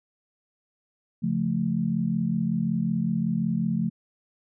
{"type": "chord", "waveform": "sine", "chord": "Db augmented", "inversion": "none", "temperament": "equal", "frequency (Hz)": [138.59, 174.61, 220], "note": ["Db3", "F3", "A3"], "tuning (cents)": [0, 0, 0], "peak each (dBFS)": [-31, -26, -26], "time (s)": [1.22, 3.9], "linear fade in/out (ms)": 20, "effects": []}